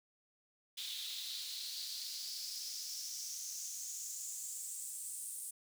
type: noise with high-pass filter sweep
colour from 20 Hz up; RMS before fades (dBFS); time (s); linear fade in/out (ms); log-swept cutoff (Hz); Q
pink; -44; 0.77-5.51; 10; 3500 to 9100; 4.6
effects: none